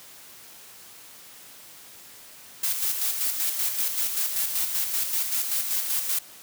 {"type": "noise with tremolo", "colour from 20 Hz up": "blue", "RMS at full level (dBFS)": -25, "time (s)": [2.63, 6.19], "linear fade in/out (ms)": 5, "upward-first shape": "square", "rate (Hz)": 5.2, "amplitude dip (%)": 45, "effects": ["white hiss -47 dBFS RMS until 6.42 s", "high-pass 80 Hz 12 dB/octave"]}